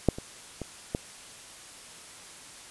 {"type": "clicks", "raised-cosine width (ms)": 2, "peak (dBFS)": [-6, -23, -21, -14], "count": 4, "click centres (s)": [0.087, 0.185, 0.617, 0.949], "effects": ["white hiss -47 dBFS RMS until 2.7 s", "resampled to 24000 Hz"]}